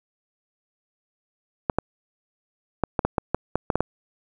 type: clicks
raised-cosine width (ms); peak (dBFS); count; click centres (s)
1; -6; 11; 1.698 / 1.786 / 2.837 / 2.992 / 3.05 / 3.182 / 3.346 / 3.556 / 3.702 / 3.756 / 3.806
effects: 8-bit